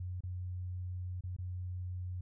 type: tone with dropouts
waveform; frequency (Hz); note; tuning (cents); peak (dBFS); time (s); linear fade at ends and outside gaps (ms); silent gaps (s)
sine; 90.6; F#2; -36; -37; 0-2.21; 5; 0.207-0.235 / 1.209-1.237 / 1.365-1.385
effects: none